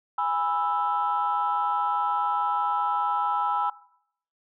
sine chord, E major, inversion first, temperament just, 824.1 / 988.9 / 1318.5 Hz, G#5 / B5 / E6, -14 / +2 / 0 cents, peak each -27 dBFS, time 0.18-3.7 s, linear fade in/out 5 ms, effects noise-tail reverb RT60 0.7 s tail -20 dB re dry + tanh soft clip ceiling -15 dBFS

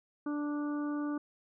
harmonic tone, 293.7 Hz, D4, in tune, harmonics 1 / 2 / 3 / 4 / 5, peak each -32 / -46 / -49 / -45 / -49 dBFS, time 0.26-1.18 s, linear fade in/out 5 ms, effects none

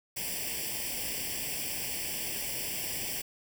white noise with comb filter, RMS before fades -35 dBFS, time 0.16-3.22 s, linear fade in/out 10 ms, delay 0.38 ms, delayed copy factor +0.95, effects none

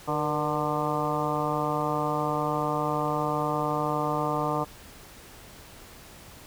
harmonic tone with a mistuned harmonic, 149.5 Hz, D3, 31 cents sharp, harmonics 1 / 2 / 3 / 4 / 5 / 6 / 7 / 8, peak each -33 / -33 / -33 / -33 / -33 / -33 / -33 / -33 dBFS, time 0.07-4.65 s, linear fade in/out 20 ms, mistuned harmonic 3, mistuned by +71 cents, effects pink hiss -48 dBFS RMS until 6.46 s

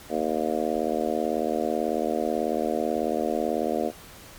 harmonic tone, 78.2 Hz, D#2, 9 cents sharp, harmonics 3 / 4 / 5 / 6 / 7 / 8 / 9, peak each -31 / -31 / -31 / -31 / -31 / -31 / -31 dBFS, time 0.09-3.92 s, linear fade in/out 50 ms, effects pink hiss -46 dBFS RMS until 4.38 s + MP3 96 kbps

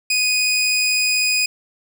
20% pulse tone, 2489 Hz, D#7, in tune, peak -11 dBFS, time 0.1-1.46 s, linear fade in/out 5 ms, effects none

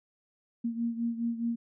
sine beating tone pair, 232 / 236.8 Hz, A#3 / A#3, -8 / +27 cents, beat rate 4.8 Hz, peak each -30 / -35 dBFS, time 0.64-1.56 s, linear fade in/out 10 ms, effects none

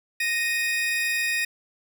40% pulse tone pair together, 1861.3 / 2489 Hz, A#6 / D#7, -3 / 0 cents, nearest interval perfect fourth, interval 503 cents, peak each -25 dBFS, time 0.2-1.45 s, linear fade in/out 5 ms, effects none

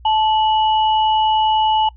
sine tone pair together, 870 / 2938 Hz, A5 / F#7, -20 / -13 cents, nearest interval octave + major sixth, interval 2107 cents, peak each -13 / -23 dBFS, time 0.05-1.89 s, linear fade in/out 5 ms, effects noise-tail reverb RT60 0.1 s tail -24 dB re dry + added 60 Hz sine -39 dBFS peak until 1.96 s

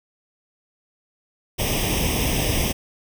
pink noise with comb filter, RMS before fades -22 dBFS, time 1.58-2.73 s, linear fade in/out 20 ms, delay 0.35 ms, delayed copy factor +0.85, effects none

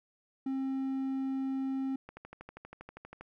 triangle tone, 267 Hz, C4, 35 cents sharp, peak -29 dBFS, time 0.46-1.96 s, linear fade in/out 5 ms
click train, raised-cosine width 0.5 ms, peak -31 dBFS, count 15, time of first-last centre 2.09-3.21 s, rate 12.5 Hz
effects none

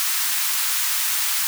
white high-pass noise, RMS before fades -22 dBFS, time 0-1.47 s, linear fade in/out 0 ms, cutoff 1000 Hz, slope 24 dB/octave, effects none

